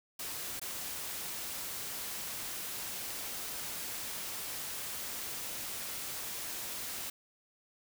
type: noise with dropouts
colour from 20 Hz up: white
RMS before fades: -40 dBFS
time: 0.19-7.1 s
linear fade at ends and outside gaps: 5 ms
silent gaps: 0.597-0.615 s
effects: none